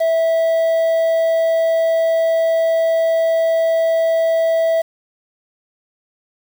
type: tone with quantisation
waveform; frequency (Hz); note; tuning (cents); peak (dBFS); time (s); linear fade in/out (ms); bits
triangle; 655; E5; -11; -11; 0-4.82; 10; 6
effects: none